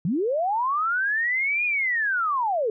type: linear two-way sweep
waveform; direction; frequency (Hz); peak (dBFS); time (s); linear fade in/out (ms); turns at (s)
sine; up then down; 145.4 to 2474 to 409.9; -21; 0.05-2.7; 2; 1.65
effects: none

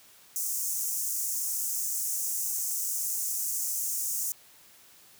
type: high-pass noise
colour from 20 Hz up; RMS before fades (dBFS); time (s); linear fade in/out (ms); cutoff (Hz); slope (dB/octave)
pink; -31; 0.36-4.32; 0; 6100; 48
effects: white hiss -56 dBFS RMS until 5.19 s + high-pass 60 Hz 12 dB/octave

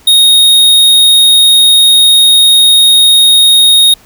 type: tone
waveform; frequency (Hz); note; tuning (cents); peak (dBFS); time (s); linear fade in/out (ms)
square; 3729; A#7; 0; -3; 0.07-3.94; 5
effects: pink hiss -42 dBFS RMS until 4.05 s

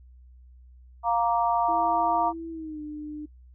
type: harmonic tone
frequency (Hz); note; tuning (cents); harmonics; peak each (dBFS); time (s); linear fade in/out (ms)
233.7; A#3; +5; 3 / 4 / 5; -25 / -24 / -29; 1.03-2.33; 50
type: tone with pitch glide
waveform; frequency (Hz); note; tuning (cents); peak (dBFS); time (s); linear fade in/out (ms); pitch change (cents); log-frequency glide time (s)
sine; 329.6 to 300.5; E4 to D4; 0 to +40; -33; 1.68-3.26; 10; -160; 2.5-2.81
effects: noise-tail reverb RT60 0.1 s tail -23 dB re dry + added 62 Hz sine -48 dBFS peak until 3.54 s

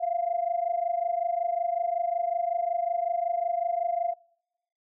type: tone pair together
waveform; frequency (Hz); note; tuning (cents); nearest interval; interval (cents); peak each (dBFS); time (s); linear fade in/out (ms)
sine; 682 / 707.4; F5 / F5; -41 / +22; minor second; 63; -27 / -28; 0-4.14; 20
effects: noise-tail reverb RT60 0.8 s tail -25 dB re dry + tanh soft clip ceiling -17 dBFS

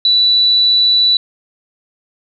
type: tone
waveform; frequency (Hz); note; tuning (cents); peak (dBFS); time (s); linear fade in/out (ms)
sine; 3957; B7; +3; -8; 0.05-1.17; 2
effects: none

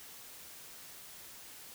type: silence
effects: white hiss -51 dBFS RMS until 1.74 s

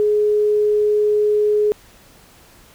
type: tone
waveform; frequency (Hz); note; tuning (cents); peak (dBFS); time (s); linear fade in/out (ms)
sine; 420; G#4; +19; -13; 0-1.72; 0
effects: pink hiss -48 dBFS RMS until 2.74 s

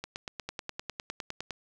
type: two click trains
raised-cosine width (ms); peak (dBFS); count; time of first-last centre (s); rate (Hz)
0.2; -18 / -19; 11 / 4; 0.49-1.507 / 0.04-0.398; 9.83 / 8.39
effects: none

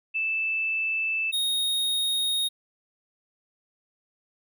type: tone pair in turn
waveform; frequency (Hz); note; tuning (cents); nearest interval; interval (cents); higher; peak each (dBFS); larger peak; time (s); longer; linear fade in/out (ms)
sine / square; 2637 / 3729; E7 / A#7; 0 / 0; tritone; 600; second; -24; neither; 0.14-1.32 / 1.32-2.49; first; 20
effects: none

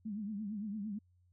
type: tone with vibrato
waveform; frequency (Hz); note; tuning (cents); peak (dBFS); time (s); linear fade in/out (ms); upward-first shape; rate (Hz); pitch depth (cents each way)
sine; 208.7; G#3; +9; -37; 0.05-0.99; 10; triangle; 8.8; 130
effects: added 89 Hz sine -66 dBFS peak until 1.32 s

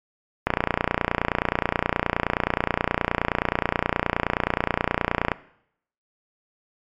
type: click train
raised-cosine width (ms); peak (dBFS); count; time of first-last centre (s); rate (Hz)
0.5; -4; 144; 0.47-5.317; 29.5
effects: noise-tail reverb RT60 0.7 s tail -18 dB re dry + MP3 96 kbps

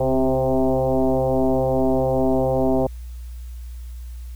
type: tone with frequency modulation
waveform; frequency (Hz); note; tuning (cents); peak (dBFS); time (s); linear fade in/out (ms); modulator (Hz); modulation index
sine; 132.2; C3; +18; -16; 0-2.87; 5; 131; 4.8
effects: added 60 Hz sine -31 dBFS peak until 4.35 s + white hiss -54 dBFS RMS until 4.35 s

